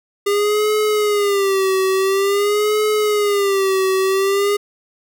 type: tone with vibrato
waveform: square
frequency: 402.5 Hz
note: G4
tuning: 46 cents sharp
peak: -15 dBFS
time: 0.26-4.57 s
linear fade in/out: 10 ms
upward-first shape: sine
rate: 0.48 Hz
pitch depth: 100 cents each way
effects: none